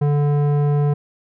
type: tone with low-pass filter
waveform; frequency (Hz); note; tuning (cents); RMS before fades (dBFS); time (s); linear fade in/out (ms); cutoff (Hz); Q
square; 145.6; D3; -15; -17; 0.01-0.94; 10; 750; 0.7
effects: none